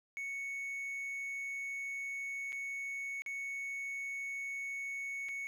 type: tone with dropouts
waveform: triangle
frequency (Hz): 2217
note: C#7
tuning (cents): 0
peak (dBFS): -36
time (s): 0.17-5.47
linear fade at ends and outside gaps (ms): 0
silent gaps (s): 2.522-2.528 / 3.22-3.262 / 5.286-5.29
effects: none